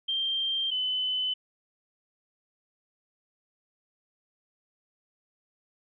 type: tone pair in turn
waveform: sine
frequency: 3167 / 3022 Hz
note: G7 / F#7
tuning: +17 / +36 cents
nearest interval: minor second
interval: 81 cents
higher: first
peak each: -26 dBFS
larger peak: neither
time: 0.08-0.71 / 0.71-1.34 s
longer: neither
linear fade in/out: 10 ms
effects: none